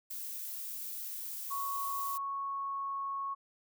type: noise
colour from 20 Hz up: violet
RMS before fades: -41 dBFS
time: 0.1-2.18 s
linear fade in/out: 10 ms
type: tone with pitch glide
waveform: sine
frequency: 1108.7 to 1101.7 Hz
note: C#6 to C#6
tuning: 0 to -11 cents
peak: -34 dBFS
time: 1.5-3.35 s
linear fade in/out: 20 ms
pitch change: -11 cents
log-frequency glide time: 1.65-3.01 s
effects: none